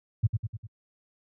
sine tone with echo, 108.4 Hz, A2, 25 cents flat, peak -17 dBFS, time 0.23-0.27 s, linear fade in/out 10 ms, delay 100 ms, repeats 4, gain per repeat -5 dB, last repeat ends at 0.67 s, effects high-pass 60 Hz 12 dB/octave

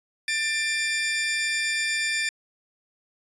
sawtooth tone pair together, 1780.7 / 2377 Hz, A6 / D7, +20 / +20 cents, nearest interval perfect fourth, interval 500 cents, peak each -23 dBFS, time 0.28-2.29 s, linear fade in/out 2 ms, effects resampled to 22050 Hz

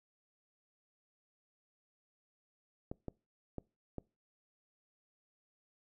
clicks, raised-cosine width 2 ms, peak -27 dBFS, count 4, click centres 2.915 / 3.083 / 3.583 / 3.983 s, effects noise-tail reverb RT60 0.3 s tail -24 dB re dry

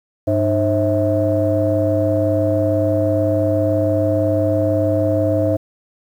sine tone cluster, 100.7 / 304.5 / 532 / 650 Hz, G2 / D#4 / C5 / E5, +47 / -37 / +29 / -24 cents, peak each -19 dBFS, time 0.27-5.57 s, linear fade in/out 10 ms, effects tanh soft clip ceiling -6 dBFS + 8-bit

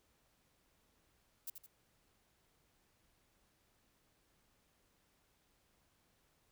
violet noise with echo, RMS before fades -43 dBFS, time 1.47-1.5 s, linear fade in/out 5 ms, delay 82 ms, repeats 2, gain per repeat -7 dB, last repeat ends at 1.664 s, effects pink hiss -75 dBFS RMS until 6.51 s

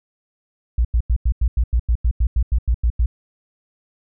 sine tone bursts, 58.27 Hz, A#1, in tune, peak -13 dBFS, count 15, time 0.78-3.06 s, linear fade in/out 5 ms, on 68 ms, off 90 ms, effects none

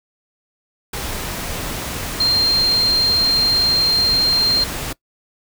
sine tone in noise, 4186 Hz, C8, in tune, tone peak -13 dBFS, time 2.2-4.64 s, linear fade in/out 5 ms, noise pink, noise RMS -26 dBFS, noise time 0.93-4.93 s, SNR +10 dB, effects noise-tail reverb RT60 0.1 s tail -22 dB re dry

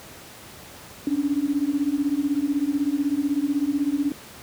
sine beating tone pair, 277.2 / 293.2 Hz, C#4 / D4, 0 / -3 cents, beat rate 16 Hz, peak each -24 / -23 dBFS, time 1.07-4.12 s, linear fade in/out 2 ms, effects pink hiss -43 dBFS RMS until 4.42 s + high-pass 80 Hz 12 dB/octave

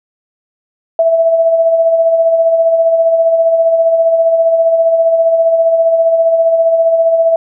sine tone with tremolo, 659.3 Hz, E5, in tune, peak -5 dBFS, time 0.99-7.36 s, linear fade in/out 2 ms, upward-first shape sine, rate 15 Hz, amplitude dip 45%, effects none

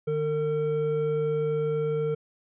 triangle tone pair together, 151.5 / 454 Hz, D#3 / A#4, -46 / -46 cents, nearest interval octave + perfect fifth, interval 1900 cents, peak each -28 / -23 dBFS, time 0.07-2.15 s, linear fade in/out 10 ms, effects resampled to 8000 Hz

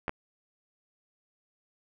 clicks, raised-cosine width 0.5 ms, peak -16 dBFS, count 2, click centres 0.081 / 0.094 s, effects none

